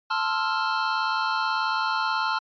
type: chord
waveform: square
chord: F major seventh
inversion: first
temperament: equal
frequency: 880 / 1046.5 / 1318.5 / 1396.9 Hz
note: A5 / C6 / E6 / F6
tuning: 0 / 0 / 0 / 0 cents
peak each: -29 / -30 / -32 / -28 dBFS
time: 0.1-2.39 s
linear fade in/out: 10 ms
effects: resampled to 11025 Hz

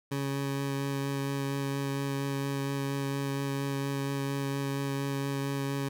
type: tone with vibrato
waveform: 20% pulse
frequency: 138.59 Hz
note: C#3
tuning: in tune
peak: -25 dBFS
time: 0.11-5.89 s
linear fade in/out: 10 ms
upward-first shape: sine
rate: 4.3 Hz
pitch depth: 10 cents each way
effects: none

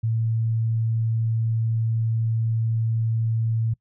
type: tone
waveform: sine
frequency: 113 Hz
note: A2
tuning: 47 cents sharp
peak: -20 dBFS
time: 0.03-3.74 s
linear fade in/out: 10 ms
effects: noise-tail reverb RT60 0.1 s tail -24 dB re dry

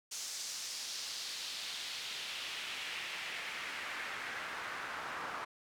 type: noise with band-pass filter sweep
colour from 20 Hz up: pink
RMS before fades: -42 dBFS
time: 0.11-5.45 s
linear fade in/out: 10 ms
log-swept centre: 6400 to 1200 Hz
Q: 1.7
effects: none

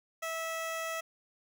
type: tone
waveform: 15% pulse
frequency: 652 Hz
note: E5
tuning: 19 cents flat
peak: -28 dBFS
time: 0.22-1.01 s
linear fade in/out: 10 ms
effects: none

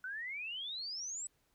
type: exponential sweep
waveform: sine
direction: up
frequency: 1469 to 8000 Hz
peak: -39 dBFS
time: 0.04-1.27 s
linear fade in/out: 2 ms
effects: pink hiss -75 dBFS RMS until 1.54 s

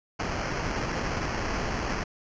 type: noise with sample-and-hold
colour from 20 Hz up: pink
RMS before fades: -30 dBFS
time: 0.19-2.04 s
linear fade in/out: 10 ms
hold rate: 3675 Hz
effects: resampled to 16000 Hz

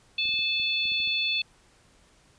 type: harmonic tone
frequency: 871 Hz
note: A5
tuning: 18 cents flat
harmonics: 3 / 4 / 5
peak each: -27 / -28 / -32 dBFS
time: 0.18-1.42 s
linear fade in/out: 5 ms
type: clicks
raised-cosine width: 3 ms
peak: -37 dBFS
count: 9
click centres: 0.255 / 0.291 / 0.34 / 0.391 / 0.599 / 0.855 / 0.92 / 1.002 / 1.075 s
effects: pink hiss -60 dBFS RMS until 2.38 s + resampled to 22050 Hz

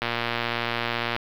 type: click train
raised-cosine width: 0.3 ms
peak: -9 dBFS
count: 136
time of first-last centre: 0.02-1.164 s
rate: 118 Hz
effects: low-pass 5000 Hz 12 dB/octave + 7-bit

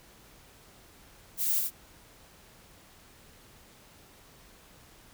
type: noise with echo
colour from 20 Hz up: violet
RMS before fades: -29 dBFS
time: 1.37-1.63 s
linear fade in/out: 50 ms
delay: 78 ms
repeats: 1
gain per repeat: -2 dB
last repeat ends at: 1.708 s
effects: pink hiss -56 dBFS RMS until 5.13 s

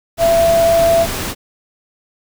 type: tone in noise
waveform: sine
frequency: 669 Hz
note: E5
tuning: 25 cents sharp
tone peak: -9 dBFS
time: 0.18-1.07 s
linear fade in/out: 50 ms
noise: pink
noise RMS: -22 dBFS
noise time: 0.17-1.35 s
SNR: +10 dB
effects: none

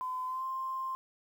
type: tone with pitch glide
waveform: sine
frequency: 1019 to 1050.7 Hz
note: C6 to C6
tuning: -46 to +7 cents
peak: -33 dBFS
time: 0.01-0.95 s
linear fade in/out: 0 ms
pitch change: +53 cents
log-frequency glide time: 0.26-0.44 s
effects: 10-bit

